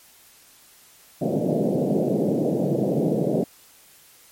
pink band-pass noise, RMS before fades -22 dBFS, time 1.21-3.44 s, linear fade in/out 5 ms, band 140 to 640 Hz, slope 48 dB/octave, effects white hiss -52 dBFS RMS until 4.31 s + MP3 64 kbps

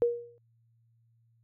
sine tone with exponential decay, 474.9 Hz, A#4, 32 cents sharp, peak -19 dBFS, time 0.02-0.38 s, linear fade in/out 0 ms, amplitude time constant 77 ms, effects added 115 Hz sine -64 dBFS peak until 1.43 s

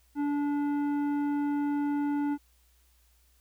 sine tone with tanh clipping, 289.2 Hz, D4, 27 cents flat, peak -28 dBFS, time 0.15-2.38 s, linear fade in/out 50 ms, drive 11 dB, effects added 60 Hz sine -63 dBFS peak until 3.4 s + white hiss -68 dBFS RMS until 3.4 s

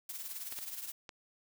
blue noise with tremolo, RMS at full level -40 dBFS, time 0.09-0.92 s, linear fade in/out 2 ms, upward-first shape triangle, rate 19 Hz, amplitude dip 65%
clicks, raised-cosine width 0.2 ms, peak -28 dBFS, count 3, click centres 0.524 / 0.588 / 1.092 s
effects none

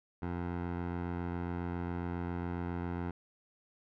15% pulse tone with low-pass filter, 87.31 Hz, F2, in tune, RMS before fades -37 dBFS, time 0.22-3.11 s, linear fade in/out 5 ms, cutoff 1500 Hz, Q 0.96, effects none

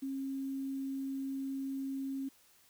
sine tone with quantisation, 270.5 Hz, C#4, 42 cents flat, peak -35 dBFS, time 0.02-2.29 s, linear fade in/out 10 ms, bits 10, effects white hiss -65 dBFS RMS until 2.69 s

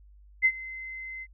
sine tone with ADSR envelope, 2062 Hz, C7, 26 cents flat, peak -16 dBFS, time 0.42-1.27 s, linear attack 33 ms, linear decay 60 ms, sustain -20 dB, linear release 48 ms, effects added 50 Hz sine -51 dBFS peak until 1.33 s

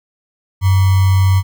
sine tone with sample-and-hold, 95.2 Hz, F#2, 50 cents sharp, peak -8 dBFS, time 0.61-1.43 s, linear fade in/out 50 ms, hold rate 1050 Hz, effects none

